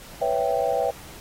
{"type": "chord", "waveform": "sine", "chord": "C# half-diminished seventh", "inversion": "third", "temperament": "equal", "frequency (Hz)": [493.9, 554.4, 659.3, 784], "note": ["B4", "C#5", "E5", "G5"], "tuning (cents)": [0, 0, 0, 0], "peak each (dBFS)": -26, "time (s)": [0.21, 0.91], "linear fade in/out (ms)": 10, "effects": ["pink hiss -44 dBFS RMS until 1.2 s", "AAC 48 kbps"]}